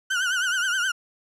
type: tone with vibrato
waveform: 35% pulse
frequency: 1480 Hz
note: F#6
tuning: in tune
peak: -20 dBFS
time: 0.1-0.92 s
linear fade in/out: 10 ms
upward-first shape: triangle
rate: 9.5 Hz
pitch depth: 120 cents each way
effects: low-pass 9000 Hz 12 dB/octave